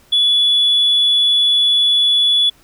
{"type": "tone", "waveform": "sine", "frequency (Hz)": 3422, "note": "A7", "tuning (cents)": -49, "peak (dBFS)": -9, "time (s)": [0.12, 2.5], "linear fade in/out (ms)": 10, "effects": ["tanh soft clip ceiling -7 dBFS", "pink hiss -51 dBFS RMS until 2.63 s"]}